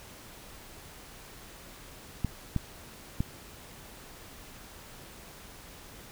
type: clicks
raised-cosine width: 5 ms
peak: -15 dBFS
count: 3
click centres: 2.247 / 2.563 / 3.205 s
effects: pink hiss -49 dBFS RMS until 6.11 s